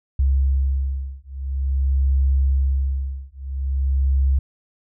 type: beating tone pair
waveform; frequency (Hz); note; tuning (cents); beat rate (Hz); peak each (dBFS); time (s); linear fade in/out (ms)
sine; 67.2 / 67.68; C2 / C#2; +47 / -41; 0.48; -20; 0.19-4.39; 5
effects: none